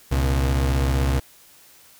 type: tone pair together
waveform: 35% pulse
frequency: 67.49 / 119.5 Hz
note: C#2 / A#2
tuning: -46 / +43 cents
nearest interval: minor seventh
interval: 989 cents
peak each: -17 / -26 dBFS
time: 0.11-1.2 s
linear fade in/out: 10 ms
effects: white hiss -51 dBFS RMS until 1.99 s